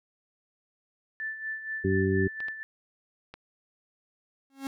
sine tone with tremolo, 1760 Hz, A6, in tune, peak -30 dBFS, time 1.2-2.63 s, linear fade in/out 0 ms, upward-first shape sine, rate 4.2 Hz, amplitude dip 65%
harmonic tone, 95.8 Hz, G2, 39 cents flat, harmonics 1 / 2 / 3 / 4, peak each -28 / -29 / -31 / -26 dBFS, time 1.84-2.28 s, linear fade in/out 10 ms
clicks, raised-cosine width 0.3 ms, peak -27 dBFS, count 3, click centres 2.404 / 2.484 / 3.34 s
45% pulse tone with exponential growth, 271.5 Hz, C#4, 36 cents flat, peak -29 dBFS, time 4.5-4.67 s, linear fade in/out 1 ms, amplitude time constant 36 ms
effects none

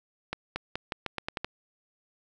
accelerating click train, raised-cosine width 0.3 ms, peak -15 dBFS, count 9, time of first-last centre 0.33-1.446 s, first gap 230 ms, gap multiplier 0.85, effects none

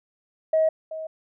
sine tone with echo, 635 Hz, D#5, 35 cents sharp, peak -16 dBFS, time 0.53-0.69 s, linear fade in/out 5 ms, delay 380 ms, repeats 1, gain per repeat -14 dB, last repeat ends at 1.07 s, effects tanh soft clip ceiling -12 dBFS

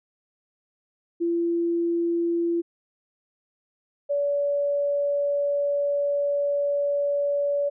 sine tone pair in turn, 340 / 571.8 Hz, F4 / D5, -46 / -46 cents, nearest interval major sixth, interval 900 cents, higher second, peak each -21 dBFS, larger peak neither, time 1.2-2.62 / 4.09-7.7 s, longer second, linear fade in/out 20 ms, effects none

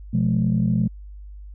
sine tone cluster, 124.3 / 175.2 / 213.3 Hz, B2 / F3 / G#3, +12 / +6 / +46 cents, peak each -21 dBFS, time 0.13-0.88 s, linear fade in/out 10 ms, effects tanh soft clip ceiling -10 dBFS + added 50 Hz sine -36 dBFS peak until 1.54 s

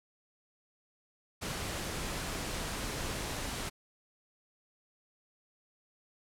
pink noise, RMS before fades -37 dBFS, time 1.41-3.7 s, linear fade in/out 20 ms, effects low-pass 11000 Hz 12 dB/octave

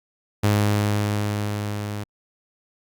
sawtooth tone with level ramp, 103.83 Hz, G#2, in tune, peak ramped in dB -12 to -24 dBFS, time 0.43-2.04 s, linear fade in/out 10 ms, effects Opus 48 kbps

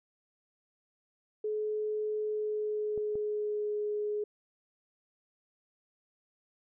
sine tone with pitch glide, 426.6 to 418.8 Hz, G#4 to G#4, +46 to +15 cents, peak -30 dBFS, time 1.44-4.24 s, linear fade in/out 5 ms, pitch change -31 cents, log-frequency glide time 2.22-3.77 s
clicks, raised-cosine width 2 ms, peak -31 dBFS, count 2, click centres 2.977 / 3.155 s
effects none

